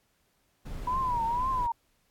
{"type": "noise", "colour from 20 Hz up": "brown", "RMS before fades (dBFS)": -37, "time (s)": [0.65, 1.67], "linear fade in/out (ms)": 10}
{"type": "tone with vibrato", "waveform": "sine", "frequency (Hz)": 978, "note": "B5", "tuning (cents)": -17, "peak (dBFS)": -26, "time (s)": [0.87, 1.72], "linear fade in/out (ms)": 5, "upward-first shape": "triangle", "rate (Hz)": 2, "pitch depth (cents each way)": 150}
{"effects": ["pink hiss -71 dBFS RMS until 2.1 s", "AAC 64 kbps"]}